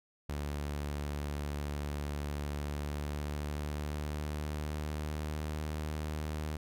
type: tone with pitch glide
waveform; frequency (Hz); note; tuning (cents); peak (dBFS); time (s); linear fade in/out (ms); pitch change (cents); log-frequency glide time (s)
sawtooth; 72.9 to 76.48; D2 to D#2; -12 to -29; -31; 0.29-6.57; 5; +83; 2.53-5.62
effects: none